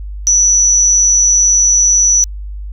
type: tone with amplitude modulation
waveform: sine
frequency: 5920 Hz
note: F#8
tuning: in tune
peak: -4 dBFS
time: 0.27-2.24 s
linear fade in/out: 0 ms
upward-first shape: sine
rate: 198 Hz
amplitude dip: 60%
effects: added 50 Hz sine -22 dBFS peak until 2.72 s